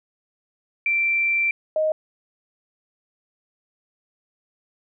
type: tone pair in turn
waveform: sine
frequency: 2349 / 623.6 Hz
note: D7 / D#5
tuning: 0 / +4 cents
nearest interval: octave + major seventh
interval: 2296 cents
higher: first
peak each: -18 dBFS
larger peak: neither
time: 0.86-1.51 / 1.76-1.92 s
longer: first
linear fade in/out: 2 ms
effects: none